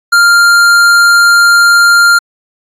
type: tone with tanh clipping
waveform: sine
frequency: 1396.9 Hz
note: F6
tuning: in tune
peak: -5 dBFS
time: 0.12-2.19 s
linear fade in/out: 10 ms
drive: 16 dB
effects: AAC 64 kbps